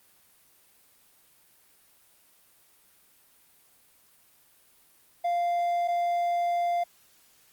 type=tone pair in turn; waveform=triangle; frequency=696 / 696 Hz; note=F5 / F5; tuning=-6 / -6 cents; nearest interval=unison; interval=0 cents; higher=neither; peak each=-22 dBFS; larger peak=neither; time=5.24-5.88 / 5.88-6.84 s; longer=second; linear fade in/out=10 ms; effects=white hiss -61 dBFS RMS until 7.52 s + Opus 32 kbps